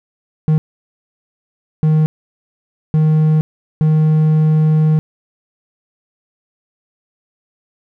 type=tone bursts at uneven times; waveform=triangle; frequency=155.56 Hz; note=D#3; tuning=in tune; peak=-7 dBFS; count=4; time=0.48-0.58 / 1.83-2.06 / 2.94-3.41 / 3.81-4.99 s; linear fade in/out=0 ms; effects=none